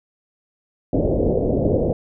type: low-pass noise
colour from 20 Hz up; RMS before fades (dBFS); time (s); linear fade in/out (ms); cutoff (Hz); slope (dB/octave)
white; -19; 0.93-1.93; 2; 590; 48
effects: none